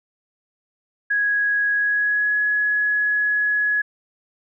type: tone with pitch glide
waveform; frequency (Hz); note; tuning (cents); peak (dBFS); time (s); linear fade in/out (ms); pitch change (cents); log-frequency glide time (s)
sine; 1661.2 to 1685.4; G#6 to G#6; 0 to +25; -17; 1.1-3.82; 10; +25; 1.74-2.37
effects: none